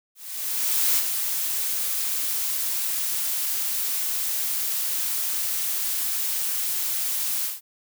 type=noise with ADSR envelope; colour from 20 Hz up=blue; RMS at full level=-20 dBFS; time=0.15-7.61 s; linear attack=820 ms; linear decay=49 ms; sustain=-6 dB; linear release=170 ms; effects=none